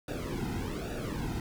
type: noise with flanger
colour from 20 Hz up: brown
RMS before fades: -35 dBFS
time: 0.08-1.4 s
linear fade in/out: 2 ms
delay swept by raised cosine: 0.94 to 1.78 ms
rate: 1.2 Hz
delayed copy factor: -0.9
effects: none